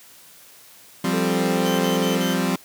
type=chord; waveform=sawtooth; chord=F suspended second; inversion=none; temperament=equal; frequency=174.61 / 196 / 261.6 Hz; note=F3 / G3 / C4; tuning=0 / 0 / 0 cents; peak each=-20 dBFS; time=1.04-2.56 s; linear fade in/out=5 ms
type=tone with vibrato; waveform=sine; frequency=440 Hz; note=A4; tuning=in tune; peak=-26 dBFS; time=1.13-2.18 s; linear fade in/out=5 ms; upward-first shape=sine; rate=4.1 Hz; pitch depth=15 cents each way
type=tone bursts; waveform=35% pulse; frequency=3074 Hz; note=G7; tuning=35 cents flat; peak=-28 dBFS; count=4; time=1.65-2.342 s; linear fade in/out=10 ms; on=140 ms; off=44 ms
effects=white hiss -48 dBFS RMS until 2.64 s + high-pass 80 Hz 12 dB/octave